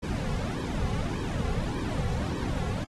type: noise with flanger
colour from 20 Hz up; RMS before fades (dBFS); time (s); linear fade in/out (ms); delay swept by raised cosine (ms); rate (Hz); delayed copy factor
brown; -30; 0.02-2.85; 20; 1.4 to 3.3; 1.7; -0.8
effects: low-pass 9000 Hz 12 dB/octave + AAC 32 kbps